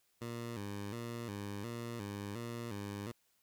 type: tone with vibrato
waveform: 15% pulse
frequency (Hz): 109.2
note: A2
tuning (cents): -13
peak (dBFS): -34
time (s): 0.21-3.12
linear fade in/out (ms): 10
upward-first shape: square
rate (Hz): 1.4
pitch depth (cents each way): 130
effects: white hiss -75 dBFS RMS until 3.42 s